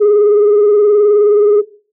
sine tone with vibrato, 415.3 Hz, G#4, in tune, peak -4 dBFS, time 0-1.62 s, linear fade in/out 20 ms, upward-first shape sine, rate 19 Hz, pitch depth 39 cents each way, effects noise-tail reverb RT60 0.5 s tail -20 dB re dry + tanh soft clip ceiling -4 dBFS

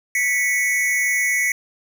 square tone pair together, 1975.5 / 2217 Hz, B6 / C#7, 0 / 0 cents, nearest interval major second, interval 200 cents, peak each -21 dBFS, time 0.15-1.52 s, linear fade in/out 2 ms, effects none

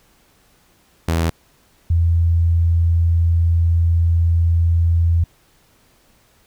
sawtooth / sine tone pair in turn, 82.4 / 84.08 Hz, E2 / E2, 0 / +35 cents, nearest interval unison, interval 35 cents, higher second, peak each -12 dBFS, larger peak neither, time 1.08-1.3 / 1.9-5.24 s, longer second, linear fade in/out 5 ms, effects pink hiss -56 dBFS RMS until 6.46 s

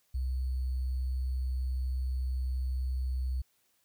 sine tone with sample-and-hold, 64.2 Hz, C2, 32 cents flat, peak -29 dBFS, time 0.14-3.42 s, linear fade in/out 10 ms, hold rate 4410 Hz, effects white hiss -72 dBFS RMS until 3.84 s

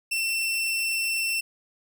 sawtooth tone, 2692 Hz, E7, 36 cents sharp, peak -21 dBFS, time 0.11-1.41 s, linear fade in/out 10 ms, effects none

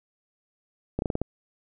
slowing click train, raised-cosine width 2 ms, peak -13 dBFS, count 6, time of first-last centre 0.99-1.216 s, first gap 31 ms, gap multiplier 1.19, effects none

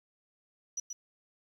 sine tone with echo, 5880 Hz, F#8, 12 cents flat, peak -32 dBFS, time 0.77-0.8 s, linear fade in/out 5 ms, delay 130 ms, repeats 1, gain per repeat -5 dB, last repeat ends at 0.93 s, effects 10-bit

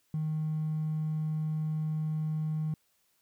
triangle tone with hard clipping, 155.56 Hz, D#3, in tune, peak -29 dBFS, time 0.14-2.74 s, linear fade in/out 2 ms, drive 3 dB, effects white hiss -72 dBFS RMS until 3.21 s

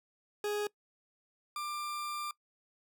40% pulse tone pair in turn, 415.3 / 1189.3 Hz, G#4 / D6, 0 / +21 cents, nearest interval octave + tritone, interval 1821 cents, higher second, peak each -31 / -35 dBFS, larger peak first, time 0.44-0.67 / 1.56-2.31 s, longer second, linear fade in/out 2 ms, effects noise-tail reverb RT60 0.1 s tail -22 dB re dry

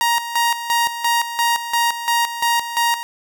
sawtooth tone with tremolo, 939 Hz, A#5, 12 cents sharp, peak -11 dBFS, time 0.01-3.03 s, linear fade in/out 0 ms, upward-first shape square, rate 2.9 Hz, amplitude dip 70%, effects none

